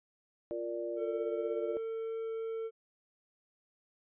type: chord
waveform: sine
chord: Bb major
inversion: second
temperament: equal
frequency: 349.2 / 466.2 / 587.3 Hz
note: F4 / Bb4 / D5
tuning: 0 / 0 / 0 cents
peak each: -38 / -41 / -38 dBFS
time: 0.51-1.77 s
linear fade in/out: 0 ms
type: tone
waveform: triangle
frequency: 449.7 Hz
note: A4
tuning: 38 cents sharp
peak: -33 dBFS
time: 0.96-2.71 s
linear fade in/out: 50 ms
effects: resampled to 8000 Hz